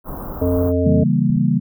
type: band-stop noise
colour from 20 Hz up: pink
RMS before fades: -29 dBFS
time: 0.04-0.73 s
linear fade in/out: 50 ms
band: 1300 to 14000 Hz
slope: 48 dB/octave
type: harmonic tone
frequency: 88.6 Hz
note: F2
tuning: 25 cents sharp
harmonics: 1 / 3 / 5 / 7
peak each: -19 / -19 / -21 / -22 dBFS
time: 0.41-1.04 s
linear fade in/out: 10 ms
type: chord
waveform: sine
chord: C# diminished seventh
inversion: none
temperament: equal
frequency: 138.59 / 164.81 / 196 / 233.1 Hz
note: C#3 / E3 / G3 / Bb3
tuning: 0 / 0 / 0 / 0 cents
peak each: -19 dBFS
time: 0.84-1.6 s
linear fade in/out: 20 ms
type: clicks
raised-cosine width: 5 ms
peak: -19 dBFS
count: 2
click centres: 1.301 / 1.366 s
effects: none